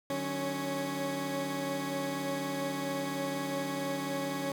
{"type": "tone cluster", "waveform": "20% pulse", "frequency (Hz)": [150.9, 186.9, 277.6, 552], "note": ["D3", "F#3", "C#4", "C#5"], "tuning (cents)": [47, 18, 3, -7], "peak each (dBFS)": [-36, -37, -29, -37], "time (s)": [0.1, 4.52], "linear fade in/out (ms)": 2, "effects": []}